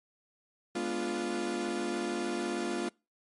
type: chord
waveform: 35% pulse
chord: G# diminished seventh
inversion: none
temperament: equal with one note detuned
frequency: 210.7 / 246.9 / 293.7 / 349.2 Hz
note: G#3 / B3 / D4 / F4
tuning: +25 / 0 / 0 / 0 cents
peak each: -37 / -36 / -38 / -32 dBFS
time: 0.75-2.89 s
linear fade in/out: 5 ms
effects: noise-tail reverb RT60 0.3 s tail -26 dB re dry + MP3 48 kbps